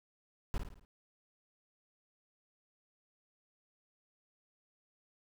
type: noise with echo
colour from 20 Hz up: brown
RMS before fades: -33 dBFS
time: 0.54-0.58 s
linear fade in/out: 0 ms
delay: 54 ms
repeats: 5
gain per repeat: -6 dB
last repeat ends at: 0.85 s
effects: none